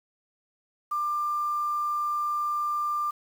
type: tone with quantisation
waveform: sine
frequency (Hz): 1191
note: D6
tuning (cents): +24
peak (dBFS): -25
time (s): 0.91-3.11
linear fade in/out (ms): 10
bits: 8
effects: none